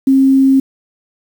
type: tone with quantisation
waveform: sine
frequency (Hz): 268.4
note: C4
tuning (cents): +44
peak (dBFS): -6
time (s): 0.07-0.6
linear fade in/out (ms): 5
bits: 6
effects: none